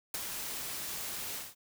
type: noise with ADSR envelope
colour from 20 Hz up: white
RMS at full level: -33 dBFS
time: 0.14-1.55 s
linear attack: 4 ms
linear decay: 21 ms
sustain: -6 dB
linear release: 190 ms
effects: none